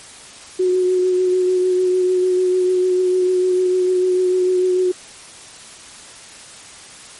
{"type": "tone with vibrato", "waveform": "sine", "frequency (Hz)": 366.8, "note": "F#4", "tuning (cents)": -15, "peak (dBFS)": -13, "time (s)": [0.59, 4.92], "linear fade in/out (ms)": 10, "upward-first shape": "triangle", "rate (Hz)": 6.7, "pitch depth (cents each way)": 22, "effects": ["white hiss -39 dBFS RMS until 7.19 s", "MP3 48 kbps"]}